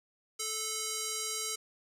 square tone with band-pass filter, 436.4 Hz, A4, 14 cents flat, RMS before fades -36 dBFS, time 0.39-1.56 s, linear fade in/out 10 ms, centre 7200 Hz, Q 1.5, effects none

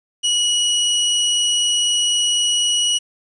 sawtooth tone, 2919 Hz, F#7, 24 cents flat, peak -12 dBFS, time 0.23-2.99 s, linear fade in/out 20 ms, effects resampled to 22050 Hz + 8-bit

